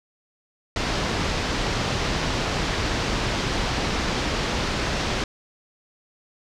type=low-pass noise; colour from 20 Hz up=pink; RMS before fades=-25 dBFS; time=0.76-5.24 s; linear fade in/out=2 ms; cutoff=5800 Hz; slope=24 dB/octave; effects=none